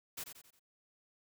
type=noise with echo; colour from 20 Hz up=white; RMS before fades=-42 dBFS; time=0.17-0.24 s; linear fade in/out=10 ms; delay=89 ms; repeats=4; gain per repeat=-7 dB; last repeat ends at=0.596 s; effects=none